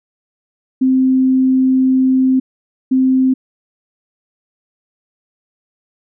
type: tone bursts at uneven times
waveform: sine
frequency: 260.6 Hz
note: C4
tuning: 7 cents flat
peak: -9 dBFS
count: 2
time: 0.81-2.4 / 2.91-3.34 s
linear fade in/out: 10 ms
effects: none